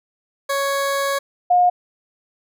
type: tone pair in turn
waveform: 20% pulse / sine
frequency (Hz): 555 / 715.6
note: C#5 / F5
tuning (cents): +2 / +42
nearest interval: major third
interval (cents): 440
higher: second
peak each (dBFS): -14 / -11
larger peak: second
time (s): 0.49-1.19 / 1.5-1.7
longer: first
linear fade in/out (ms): 10
effects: none